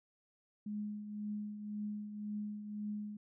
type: tone with tremolo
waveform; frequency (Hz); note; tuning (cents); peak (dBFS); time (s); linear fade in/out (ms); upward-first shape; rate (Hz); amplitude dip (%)
sine; 209.1; G#3; +12; -36; 0.66-3.17; 5; triangle; 1.9; 60
effects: none